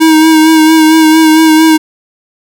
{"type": "tone with vibrato", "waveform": "square", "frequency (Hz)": 316.6, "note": "D#4", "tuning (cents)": 30, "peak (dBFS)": -3, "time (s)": [0, 1.78], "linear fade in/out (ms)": 20, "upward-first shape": "sine", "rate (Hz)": 4.4, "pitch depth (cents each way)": 27, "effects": []}